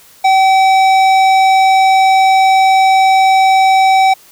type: tone with tanh clipping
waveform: sine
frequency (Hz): 766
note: G5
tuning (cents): -40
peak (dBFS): -8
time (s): 0.24-4.14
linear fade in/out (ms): 10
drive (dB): 15
effects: white hiss -43 dBFS RMS until 4.31 s